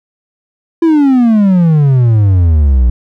triangle exponential sweep, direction down, 339 to 58.27 Hz, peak -3 dBFS, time 0.82-2.9 s, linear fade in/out 5 ms, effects none

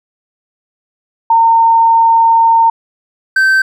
sine / triangle tone pair in turn, 913 / 1550.3 Hz, A#5 / G6, -36 / -20 cents, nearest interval major sixth, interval 916 cents, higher second, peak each -5 dBFS, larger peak neither, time 1.3-2.7 / 3.36-3.62 s, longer first, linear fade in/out 5 ms, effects none

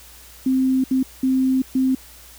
sine tone bursts at uneven times, 261.4 Hz, C4, 1 cent flat, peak -15 dBFS, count 4, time 0.46-0.84 / 0.91-1.03 / 1.23-1.62 / 1.75-1.95 s, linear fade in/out 5 ms, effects added 60 Hz sine -48 dBFS peak until 2.38 s + white hiss -45 dBFS RMS until 2.38 s

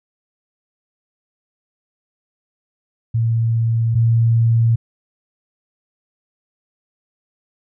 sine tone pair in turn, 114.5 / 115.12 Hz, A#2 / A#2, -31 / -21 cents, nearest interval unison, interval 10 cents, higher second, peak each -14 / -11 dBFS, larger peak second, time 3.14-3.95 / 3.95-4.76 s, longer neither, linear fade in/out 10 ms, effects none

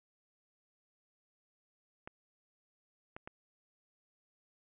clicks, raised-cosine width 0.5 ms, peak -29 dBFS, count 3, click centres 2.075 / 3.165 / 3.275 s, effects resampled to 8000 Hz + 10-bit

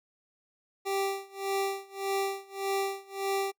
25% pulse tone with tremolo, 391.7 Hz, G4, 1 cent flat, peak -23 dBFS, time 0.85-3.52 s, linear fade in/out 20 ms, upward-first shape sine, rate 1.7 Hz, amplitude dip 95%, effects noise-tail reverb RT60 0.1 s tail -25 dB re dry

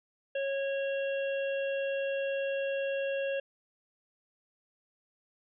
harmonic tone, 549 Hz, C#5, 17 cents flat, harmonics 1 / 3 / 5 / 6, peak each -30 / -41 / -41 / -49 dBFS, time 0.35-3.4 s, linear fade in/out 5 ms, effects none

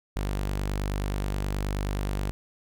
sawtooth tone, 49.43 Hz, G1, 15 cents sharp, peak -23 dBFS, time 0.16-2.31 s, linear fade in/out 0 ms, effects none

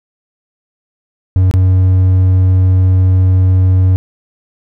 triangle tone with dropouts, 93 Hz, F#2, 9 cents sharp, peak -4 dBFS, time 1.36-3.96 s, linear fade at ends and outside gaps 0 ms, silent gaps 1.512-1.539 s, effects none

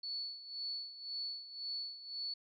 sine tone with tremolo, 4435 Hz, C#8, in tune, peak -37 dBFS, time 0.03-2.34 s, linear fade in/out 5 ms, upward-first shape sine, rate 1.9 Hz, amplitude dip 75%, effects none

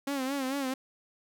sawtooth tone with vibrato, 270.2 Hz, C#4, 44 cents flat, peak -26 dBFS, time 0.07-0.74 s, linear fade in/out 5 ms, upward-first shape sine, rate 4.5 Hz, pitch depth 86 cents each way, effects none

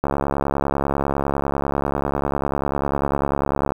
click train, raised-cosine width 1 ms, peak -7 dBFS, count 259, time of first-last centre 0.04-3.72 s, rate 70.1 Hz, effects 7-bit

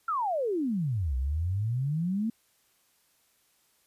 sine exponential two-way sweep, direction down then up, 1396.9 to 61.74 to 232.4 Hz, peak -26 dBFS, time 0.08-2.3 s, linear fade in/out 5 ms, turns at 1.16 s, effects white hiss -68 dBFS RMS until 3.86 s + resampled to 32000 Hz

